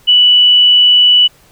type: tone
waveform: sine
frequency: 2960 Hz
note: F#7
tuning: in tune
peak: -4 dBFS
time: 0.07-1.28 s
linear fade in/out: 20 ms
effects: pink hiss -47 dBFS RMS until 1.51 s